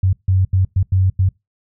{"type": "tone bursts at uneven times", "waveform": "sine", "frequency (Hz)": 94.2, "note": "F#2", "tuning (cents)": 32, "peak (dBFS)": -11, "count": 6, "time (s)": [[0.03, 0.13], [0.28, 0.45], [0.53, 0.65], [0.76, 0.83], [0.92, 1.1], [1.19, 1.29]], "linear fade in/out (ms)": 5, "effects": ["noise-tail reverb RT60 0.2 s tail -23 dB re dry"]}